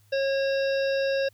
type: harmonic tone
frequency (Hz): 545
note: C#5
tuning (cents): -29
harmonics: 1 / 3 / 5 / 7 / 9 / 10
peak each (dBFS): -23 / -33 / -37 / -40 / -42 / -43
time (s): 0.12-1.29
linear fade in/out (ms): 10
effects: added 103 Hz sine -58 dBFS peak until 1.33 s + white hiss -65 dBFS RMS until 1.33 s